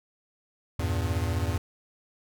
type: chord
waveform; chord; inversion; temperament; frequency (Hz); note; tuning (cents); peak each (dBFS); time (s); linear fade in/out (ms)
square; E diminished; none; equal; 82.41 / 98 / 116.54; E2 / G2 / Bb2; 0 / 0 / 0; -29 / -31 / -34; 0.79-1.58; 5
effects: none